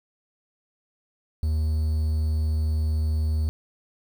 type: tone with quantisation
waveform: triangle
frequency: 77.78 Hz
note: D#2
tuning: in tune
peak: -19 dBFS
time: 1.43-3.49 s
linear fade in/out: 0 ms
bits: 8
effects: none